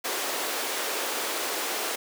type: high-pass noise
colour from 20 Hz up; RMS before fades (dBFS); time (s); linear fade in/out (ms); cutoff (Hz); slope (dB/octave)
pink; -30; 0.04-1.96; 10; 360; 24
effects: none